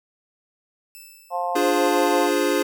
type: tone with exponential decay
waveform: 5% pulse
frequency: 2637 Hz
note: E7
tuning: in tune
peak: -30 dBFS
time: 0.95-2.15 s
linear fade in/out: 0 ms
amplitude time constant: 260 ms
type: harmonic tone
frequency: 176.4 Hz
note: F3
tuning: 18 cents sharp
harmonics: 3 / 4 / 5 / 6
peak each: -30 / -25 / -28 / -31 dBFS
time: 1.3-2.31 s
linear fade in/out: 50 ms
type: chord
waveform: square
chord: D half-diminished seventh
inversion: none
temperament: equal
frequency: 293.7 / 349.2 / 415.3 / 523.3 Hz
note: D4 / F4 / Ab4 / C5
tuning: 0 / 0 / 0 / 0 cents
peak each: -25 dBFS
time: 1.55-2.63 s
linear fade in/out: 10 ms
effects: none